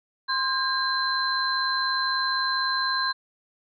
sine tone cluster, 1046 / 1609 / 4088 Hz, C6 / G6 / C8, -1 / +45 / -41 cents, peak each -27 dBFS, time 0.28-3.13 s, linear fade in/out 20 ms, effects none

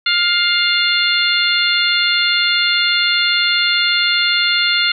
harmonic tone, 703 Hz, F5, 11 cents sharp, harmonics 2 / 3 / 4 / 5 / 6, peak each -19 / -19 / -19 / -19 / -19 dBFS, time 0.06-4.92 s, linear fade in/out 5 ms, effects none

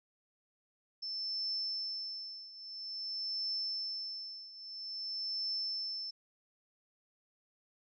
sine tone with tremolo, 5300 Hz, E8, 9 cents sharp, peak -33 dBFS, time 1.02-6.11 s, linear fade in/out 10 ms, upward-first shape triangle, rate 0.5 Hz, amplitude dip 85%, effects none

